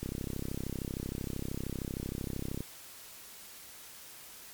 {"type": "click train", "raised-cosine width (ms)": 3, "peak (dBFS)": -23, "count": 86, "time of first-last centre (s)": [0.03, 2.606], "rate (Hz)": 33, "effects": ["white hiss -50 dBFS RMS until 4.53 s", "MP3 96 kbps"]}